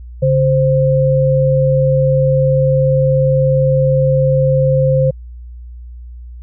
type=tone pair together; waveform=sine; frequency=140.46 / 523.3 Hz; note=C#3 / C5; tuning=+23 / 0 cents; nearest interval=octave + major seventh; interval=2277 cents; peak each=-12 dBFS; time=0.22-5.11 s; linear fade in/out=10 ms; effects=added 60 Hz sine -29 dBFS peak until 6.42 s